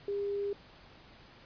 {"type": "tone", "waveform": "sine", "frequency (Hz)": 403.2, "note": "G4", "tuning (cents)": 49, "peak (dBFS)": -31, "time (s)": [0.08, 0.53], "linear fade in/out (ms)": 2, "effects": ["pink hiss -56 dBFS RMS until 1.45 s", "resampled to 11025 Hz"]}